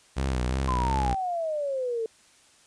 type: tone with vibrato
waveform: sawtooth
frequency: 64.3 Hz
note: C2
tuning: 30 cents flat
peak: -21 dBFS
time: 0.16-1.15 s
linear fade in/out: 20 ms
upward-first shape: sine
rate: 2.8 Hz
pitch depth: 82 cents each way
type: exponential sweep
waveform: sine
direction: down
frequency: 1045 to 440.3 Hz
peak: -26 dBFS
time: 0.68-2.06 s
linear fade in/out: 2 ms
effects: white hiss -58 dBFS RMS until 2.66 s + resampled to 22050 Hz